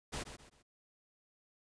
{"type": "noise with echo", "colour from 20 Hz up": "pink", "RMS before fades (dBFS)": -40, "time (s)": [0.12, 0.24], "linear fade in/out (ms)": 20, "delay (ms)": 130, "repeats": 3, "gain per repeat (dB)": -9, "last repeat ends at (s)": 0.63, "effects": ["resampled to 22050 Hz"]}